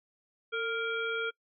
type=harmonic tone with a mistuned harmonic; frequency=466.2 Hz; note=A#4; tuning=in tune; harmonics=1 / 3 / 5 / 7; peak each=-34 / -33 / -40 / -41 dBFS; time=0.52-1.31 s; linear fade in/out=20 ms; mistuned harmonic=1; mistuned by=-52 cents; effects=noise-tail reverb RT60 0.1 s tail -25 dB re dry